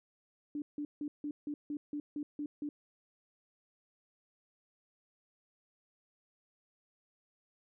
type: tone bursts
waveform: sine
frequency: 293.7 Hz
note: D4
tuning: in tune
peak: -35 dBFS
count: 10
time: 0.55-2.69 s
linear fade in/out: 2 ms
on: 70 ms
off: 160 ms
effects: none